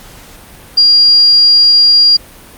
sine tone, 4800 Hz, D8, 37 cents sharp, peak -3 dBFS, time 0.77-2.17 s, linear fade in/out 10 ms, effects pink hiss -36 dBFS RMS until 2.57 s + Opus 48 kbps

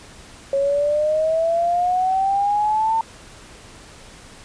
sine exponential sweep, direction up, 547 to 908 Hz, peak -16 dBFS, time 0.53-3.01 s, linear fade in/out 2 ms, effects pink hiss -43 dBFS RMS until 4.44 s + resampled to 22050 Hz

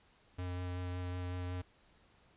square tone with vibrato, 90 Hz, F#2, 47 cents flat, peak -38 dBFS, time 0.38-1.62 s, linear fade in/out 10 ms, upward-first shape sine, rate 5.4 Hz, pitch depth 11 cents each way, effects pink hiss -67 dBFS RMS until 2.36 s + resampled to 8000 Hz

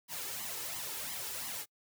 white noise with flanger, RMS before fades -40 dBFS, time 0.08-1.66 s, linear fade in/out 50 ms, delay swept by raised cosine 0.97 to 2.37 ms, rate 2.9 Hz, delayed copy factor +0.65, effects noise-tail reverb RT60 0.1 s tail -26 dB re dry + high-pass 100 Hz 12 dB/octave

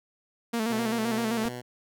sawtooth tone with vibrato, 226.2 Hz, A3, 48 cents sharp, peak -22 dBFS, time 0.53-1.49 s, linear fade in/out 10 ms, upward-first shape square, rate 7.7 Hz, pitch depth 56 cents each way
10% pulse tone with tremolo, 123.47 Hz, B2, in tune, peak -27 dBFS, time 0.69-1.62 s, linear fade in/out 20 ms, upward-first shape sine, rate 2.7 Hz, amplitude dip 30%
click, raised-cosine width 5 ms, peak -30 dBFS, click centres 1.455 s
effects none

